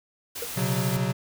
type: noise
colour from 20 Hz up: white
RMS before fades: -35 dBFS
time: 0.35-0.97 s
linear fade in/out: 10 ms
type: tone with exponential decay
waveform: triangle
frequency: 476.9 Hz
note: A#4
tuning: 39 cents sharp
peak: -25 dBFS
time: 0.42-0.5 s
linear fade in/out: 5 ms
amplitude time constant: 16 ms
type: chord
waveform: square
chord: B suspended second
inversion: none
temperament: equal with one note detuned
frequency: 123.47 / 136.37 / 185 Hz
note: B2 / C#3 / F#3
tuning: 0 / -28 / 0 cents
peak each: -29 dBFS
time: 0.56-1.13 s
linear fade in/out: 20 ms
type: click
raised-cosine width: 3 ms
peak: -26 dBFS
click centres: 0.965 s
effects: none